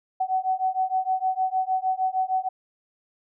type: beating tone pair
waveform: sine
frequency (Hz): 749 / 755.5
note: F#5 / F#5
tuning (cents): +21 / +36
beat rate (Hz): 6.5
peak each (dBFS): -25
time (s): 0.2-2.49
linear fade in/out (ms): 10
effects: none